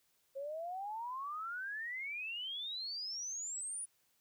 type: exponential sweep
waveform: sine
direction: up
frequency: 534 to 9880 Hz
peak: -39 dBFS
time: 0.35-3.86 s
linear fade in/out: 20 ms
effects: white hiss -75 dBFS RMS until 4.2 s